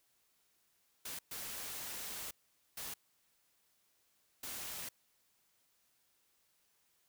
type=noise bursts at uneven times; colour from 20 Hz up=white; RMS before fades=-44 dBFS; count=4; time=1.05-1.19 / 1.31-2.31 / 2.77-2.94 / 4.43-4.89 s; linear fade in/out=5 ms; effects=white hiss -75 dBFS RMS until 7.08 s